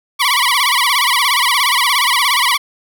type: tone with vibrato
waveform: 15% pulse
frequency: 1056 Hz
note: C6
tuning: 16 cents sharp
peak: -5 dBFS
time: 0.19-2.58 s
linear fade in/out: 20 ms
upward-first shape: sine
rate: 17 Hz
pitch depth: 170 cents each way
effects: none